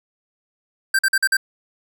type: tone bursts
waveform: square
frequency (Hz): 1569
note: G6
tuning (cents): +1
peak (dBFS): -15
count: 5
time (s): 0.94-1.369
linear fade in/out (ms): 5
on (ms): 49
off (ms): 46
effects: none